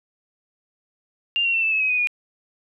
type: tone with pitch steps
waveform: sine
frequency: 2794 / 2741 / 2689 / 2639 / 2589 / 2540 / 2492 / 2445 Hz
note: F7 / F7 / E7 / E7 / E7 / D#7 / D#7 / D#7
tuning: 0 / -33 / +34 / +1 / -32 / +35 / +2 / -31 cents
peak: -18 dBFS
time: 1.36-2.072 s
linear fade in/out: 0 ms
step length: 89 ms
effects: none